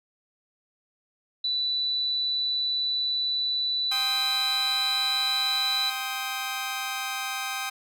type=tone; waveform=sine; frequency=3971 Hz; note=B7; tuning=9 cents sharp; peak=-24 dBFS; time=1.44-5.9 s; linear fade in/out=5 ms
type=chord; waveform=15% pulse; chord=C minor; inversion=second; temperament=just; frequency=784.9 / 1046.5 / 1255.8 Hz; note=G5 / C6 / Eb6; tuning=+2 / 0 / +16 cents; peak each=-26 / -31 / -27 dBFS; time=3.91-7.7 s; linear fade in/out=10 ms
effects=none